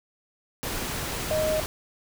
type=tone in noise; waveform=sine; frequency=622.3 Hz; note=D#5; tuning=in tune; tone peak=-23 dBFS; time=1.31-1.6 s; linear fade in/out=0 ms; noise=pink; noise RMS=-31 dBFS; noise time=0.63-1.66 s; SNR=+5 dB; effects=none